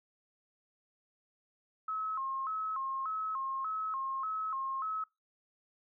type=tone with vibrato; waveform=sine; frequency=1174.7 Hz; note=D6; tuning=in tune; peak=-33 dBFS; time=1.88-5.04 s; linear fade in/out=5 ms; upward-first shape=square; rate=1.7 Hz; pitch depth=160 cents each way; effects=noise-tail reverb RT60 0.2 s tail -22 dB re dry